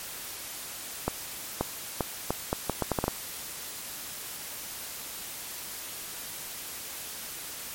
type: accelerating click train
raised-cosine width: 1 ms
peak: -11 dBFS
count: 11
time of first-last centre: 1.08-3.081 s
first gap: 530 ms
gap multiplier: 0.75
effects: white hiss -39 dBFS RMS until 7.74 s + MP3 64 kbps